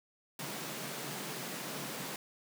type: high-pass noise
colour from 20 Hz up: pink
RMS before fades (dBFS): -41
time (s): 0.39-2.16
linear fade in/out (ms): 2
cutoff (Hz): 130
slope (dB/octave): 96
effects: none